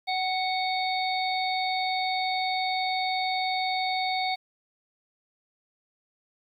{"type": "harmonic tone with a mistuned harmonic", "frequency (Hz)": 740, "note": "F#5", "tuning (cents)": 0, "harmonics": [1, 3, 5, 6], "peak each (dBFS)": [-27, -32, -34, -35], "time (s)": [0.07, 4.36], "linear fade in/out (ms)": 20, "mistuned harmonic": 1, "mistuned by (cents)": 21, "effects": ["10-bit"]}